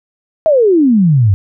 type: exponential sweep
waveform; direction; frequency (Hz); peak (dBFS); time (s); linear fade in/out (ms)
sine; down; 659.3 to 92.5; -6; 0.46-1.34; 0
effects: none